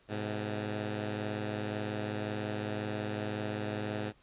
10% pulse tone pair together, 105.48 / 127.4 Hz, G#2 / C3, +27 / -46 cents, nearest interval minor third, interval 327 cents, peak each -26 / -34 dBFS, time 0.08-4.13 s, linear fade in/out 50 ms, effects pink hiss -65 dBFS RMS until 4.22 s + resampled to 8000 Hz

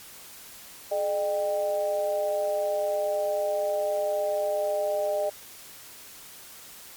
sine tone with amplitude modulation, 606 Hz, D#5, 46 cents flat, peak -20 dBFS, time 0.91-5.3 s, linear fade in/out 10 ms, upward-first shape sine, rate 184 Hz, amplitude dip 80%, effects white hiss -46 dBFS RMS until 6.96 s + MP3 96 kbps

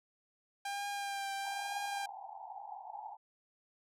sawtooth tone with vibrato, 798 Hz, G5, 31 cents sharp, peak -33 dBFS, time 0.65-2.06 s, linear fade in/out 5 ms, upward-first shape triangle, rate 1.1 Hz, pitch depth 26 cents each way
pink band-pass noise, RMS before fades -47 dBFS, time 1.44-3.17 s, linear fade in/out 20 ms, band 750 to 880 Hz, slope 96 dB/octave
effects low-pass 12000 Hz 12 dB/octave

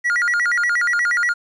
triangle tone with vibrato, 1656 Hz, G#6, 5 cents flat, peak -14 dBFS, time 0.04-1.34 s, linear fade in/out 20 ms, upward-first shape square, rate 8.4 Hz, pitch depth 270 cents each way, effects resampled to 22050 Hz + 9-bit

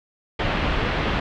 pink low-pass noise, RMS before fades -23 dBFS, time 0.39-1.2 s, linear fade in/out 5 ms, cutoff 3300 Hz, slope 24 dB/octave, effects none

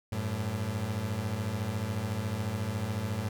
30% pulse beating tone pair, 95.5 / 109.5 Hz, G2 / A2, -45 / -8 cents, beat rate 14 Hz, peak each -32 / -30 dBFS, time 0.12-3.29 s, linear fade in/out 5 ms, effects none

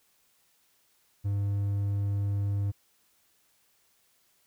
triangle tone, 100.5 Hz, G2, 44 cents sharp, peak -24 dBFS, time 1.24-2.72 s, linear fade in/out 20 ms, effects white hiss -68 dBFS RMS until 4.46 s

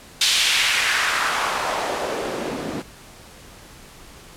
white noise with band-pass filter sweep, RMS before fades -22 dBFS, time 0.21-2.82 s, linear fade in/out 2 ms, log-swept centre 3800 to 240 Hz, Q 1.6, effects pink hiss -44 dBFS RMS until 4.36 s + low-pass 12000 Hz 12 dB/octave

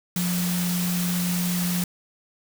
sine tone in noise, 177.2 Hz, F3, 25 cents sharp, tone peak -23 dBFS, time 0.16-1.84 s, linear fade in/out 2 ms, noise white, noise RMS -30 dBFS, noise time 0.16-1.84 s, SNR +4 dB, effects none

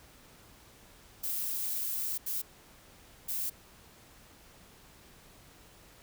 violet noise bursts at uneven times, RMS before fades -34 dBFS, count 3, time 1.23-2.18 / 2.26-2.42 / 3.28-3.5 s, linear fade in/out 10 ms, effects pink hiss -57 dBFS RMS until 6.02 s

